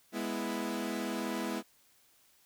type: chord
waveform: sawtooth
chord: E major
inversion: first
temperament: equal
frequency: 207.7 / 246.9 / 329.6 Hz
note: G#3 / B3 / E4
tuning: 0 / 0 / 0 cents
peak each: -34 dBFS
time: 0.12-1.63 s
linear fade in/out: 50 ms
effects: white hiss -66 dBFS RMS until 2.45 s